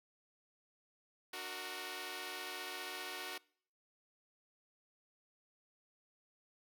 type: chord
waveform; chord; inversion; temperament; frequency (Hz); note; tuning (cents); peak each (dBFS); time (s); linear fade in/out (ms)
5% pulse; D augmented; none; equal with one note detuned; 299.1 / 370 / 466.2; D4 / F#4 / A#4; +32 / 0 / 0; -39 / -33 / -37; 1.33-3.38; 5
effects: noise-tail reverb RT60 0.6 s tail -25 dB re dry